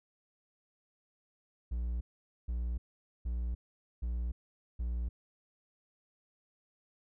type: tone bursts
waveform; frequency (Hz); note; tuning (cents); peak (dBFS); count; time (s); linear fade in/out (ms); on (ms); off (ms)
triangle; 59.4; A#1; +33; -30; 5; 1.71-5.09; 10; 300; 470
effects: none